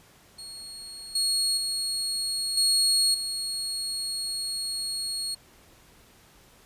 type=tone with level steps; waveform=30% pulse; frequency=4310 Hz; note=C#8; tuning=49 cents flat; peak=-36 / -20 / -24 / -17 / -26 dBFS; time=0.38-5.35 s; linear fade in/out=10 ms; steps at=1.15 / 1.57 / 2.57 / 3.14 s; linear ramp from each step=5 ms; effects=pink hiss -56 dBFS RMS until 6.65 s + resampled to 32000 Hz